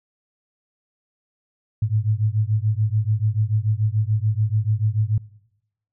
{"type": "beating tone pair", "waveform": "sine", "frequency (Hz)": [104.5, 111.4], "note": ["G#2", "A2"], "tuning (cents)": [11, 22], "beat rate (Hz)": 6.9, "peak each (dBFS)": -21, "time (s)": [1.82, 5.18], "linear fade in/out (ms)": 5, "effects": ["noise-tail reverb RT60 0.9 s tail -23 dB re dry"]}